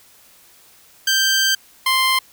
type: tone pair in turn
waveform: 15% pulse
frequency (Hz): 1568 / 1046.5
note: G6 / C6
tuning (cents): 0 / 0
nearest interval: perfect fifth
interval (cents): 700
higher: first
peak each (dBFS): -8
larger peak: neither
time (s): 1.07-1.55 / 1.86-2.19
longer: first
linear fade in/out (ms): 5
effects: white hiss -50 dBFS RMS until 2.32 s